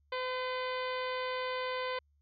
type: harmonic tone with a mistuned harmonic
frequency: 509 Hz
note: C5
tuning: 48 cents flat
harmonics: 1 / 2 / 3 / 4 / 5 / 6 / 7 / 8 / 9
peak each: -36 / -38 / -44 / -43 / -48 / -47 / -49 / -52 / -52 dBFS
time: 0.12-1.99 s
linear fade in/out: 5 ms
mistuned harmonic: 5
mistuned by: -55 cents
effects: added 72 Hz sine -67 dBFS peak until 2.21 s